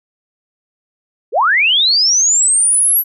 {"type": "linear sweep", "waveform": "sine", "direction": "up", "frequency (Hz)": [360, 11840], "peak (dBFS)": -9, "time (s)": [1.32, 3.04], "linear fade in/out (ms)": 50, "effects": []}